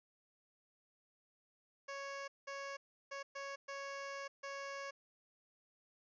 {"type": "tone bursts at uneven times", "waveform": "15% pulse", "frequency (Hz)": 554.4, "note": "C#5", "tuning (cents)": 0, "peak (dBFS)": -37, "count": 6, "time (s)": [[1.88, 2.28], [2.47, 2.77], [3.11, 3.23], [3.35, 3.56], [3.68, 4.28], [4.43, 4.91]], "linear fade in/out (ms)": 10, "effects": ["resampled to 16000 Hz"]}